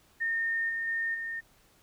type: tone with level steps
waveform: sine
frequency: 1827 Hz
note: A#6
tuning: 35 cents flat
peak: -27 / -30 / -28 / -33 dBFS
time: 0.2-1.41 s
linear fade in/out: 20 ms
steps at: 0.69 / 0.87 / 1.14 s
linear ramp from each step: 10 ms
effects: pink hiss -63 dBFS RMS until 1.82 s